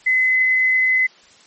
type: tone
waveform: sine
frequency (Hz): 2033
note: B6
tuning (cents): +50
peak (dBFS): -13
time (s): 0.06-1.07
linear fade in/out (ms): 10
effects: white hiss -49 dBFS RMS until 1.46 s + MP3 32 kbps